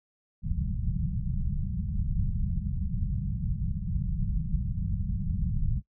pink low-pass noise, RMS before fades -29 dBFS, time 0.42-5.82 s, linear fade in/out 50 ms, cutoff 200 Hz, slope 96 dB/octave, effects noise-tail reverb RT60 0.1 s tail -21 dB re dry

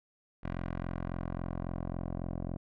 10% pulse tone with low-pass filter sweep, 43.65 Hz, F1, in tune, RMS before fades -37 dBFS, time 0.43-2.57 s, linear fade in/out 10 ms, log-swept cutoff 2000 to 610 Hz, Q 1, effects none

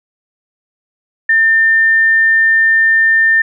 sine tone, 1800 Hz, A6, 39 cents sharp, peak -7 dBFS, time 1.29-3.42 s, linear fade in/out 5 ms, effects none

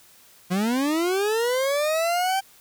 40% pulse linear sweep, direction up, 173.9 to 784 Hz, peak -20 dBFS, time 0.5-2.41 s, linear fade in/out 20 ms, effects white hiss -53 dBFS RMS until 2.6 s

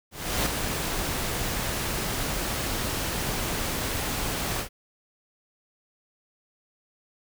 pink noise with ADSR envelope, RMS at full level -24 dBFS, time 0.11-4.69 s, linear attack 350 ms, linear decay 7 ms, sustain -5 dB, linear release 93 ms, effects none

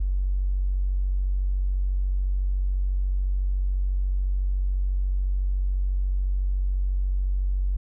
triangle tone, 47 Hz, F#1, 28 cents sharp, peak -17 dBFS, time 0-7.77 s, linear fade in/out 10 ms, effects tanh soft clip ceiling -19 dBFS

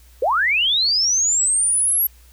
sine linear sweep, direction up, 440 to 11730 Hz, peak -15 dBFS, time 0.22-2.07 s, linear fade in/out 5 ms, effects added 60 Hz sine -46 dBFS peak until 2.32 s + white hiss -54 dBFS RMS until 2.32 s

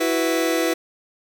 sawtooth chord, E suspended second, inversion none, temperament just, 329.6 / 370.8 / 494.4 Hz, E4 / F#4 / B4, 0 / +4 / +2 cents, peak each -17 / -22 / -19 dBFS, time 0-0.74 s, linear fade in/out 10 ms, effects none

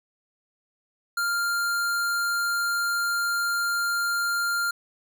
square tone, 1396.9 Hz, F6, in tune, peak -24 dBFS, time 1.17-4.71 s, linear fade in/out 5 ms, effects none

